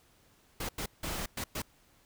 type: noise bursts at uneven times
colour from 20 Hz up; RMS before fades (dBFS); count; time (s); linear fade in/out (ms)
pink; -36; 5; 0.6-0.69 / 0.78-0.86 / 1.03-1.26 / 1.37-1.44 / 1.55-1.62; 5
effects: pink hiss -65 dBFS RMS until 2.05 s